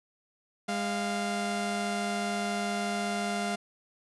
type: tone pair together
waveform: sawtooth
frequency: 204.1 / 697.3 Hz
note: G#3 / F5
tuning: -30 / -3 cents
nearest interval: octave + major sixth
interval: 2127 cents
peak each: -28 dBFS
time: 0.68-3.56 s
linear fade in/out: 10 ms
effects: resampled to 24000 Hz